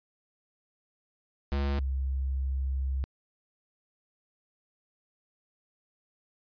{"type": "tone pair in turn", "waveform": ["square", "sine"], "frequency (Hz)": [69.9, 66.65], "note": ["C#2", "C2"], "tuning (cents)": [15, 33], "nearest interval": "minor second", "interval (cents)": 82, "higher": "first", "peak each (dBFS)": -27, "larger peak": "neither", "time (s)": [[1.52, 1.79], [1.79, 3.04]], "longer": "second", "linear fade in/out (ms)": 0, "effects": ["resampled to 11025 Hz"]}